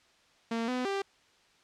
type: tone with pitch steps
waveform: sawtooth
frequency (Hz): 229.2 / 251.7 / 394.2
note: A#3 / B3 / G4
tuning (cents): -29 / +33 / +10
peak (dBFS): -26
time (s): 0.51-1.02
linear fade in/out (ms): 5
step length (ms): 170
effects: white hiss -64 dBFS RMS until 1.63 s + low-pass 5000 Hz 12 dB/octave